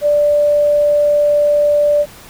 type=tone; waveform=sine; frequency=587.3 Hz; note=D5; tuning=in tune; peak=-9 dBFS; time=0.01-2.06 s; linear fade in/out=50 ms; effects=pink hiss -38 dBFS RMS until 2.29 s